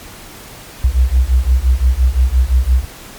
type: beating tone pair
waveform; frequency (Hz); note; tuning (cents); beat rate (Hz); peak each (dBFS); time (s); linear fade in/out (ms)
sine; 60.5 / 66.3; B1 / C2; -35 / +23; 5.8; -12; 0.84-2.85; 5
effects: pink hiss -35 dBFS RMS until 3.18 s + MP3 96 kbps